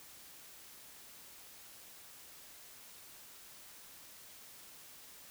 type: silence
effects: white hiss -55 dBFS RMS until 5.3 s